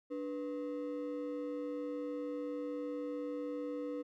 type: ring-modulated tone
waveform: triangle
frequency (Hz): 392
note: G4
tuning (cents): 0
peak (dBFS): -32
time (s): 0.1-4.03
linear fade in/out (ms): 20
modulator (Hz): 99.4
effects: none